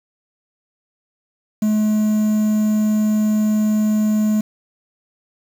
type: tone with quantisation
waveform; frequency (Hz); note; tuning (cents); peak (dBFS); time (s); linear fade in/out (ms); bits
triangle; 213.8; A3; -49; -12; 1.62-4.41; 5; 6
effects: none